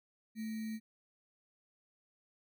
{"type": "tone with sample-and-hold", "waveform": "sine", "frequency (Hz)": 220, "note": "A3", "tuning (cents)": 0, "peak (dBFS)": -37, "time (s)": [0.35, 0.8], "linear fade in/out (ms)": 50, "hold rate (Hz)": 2100, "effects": []}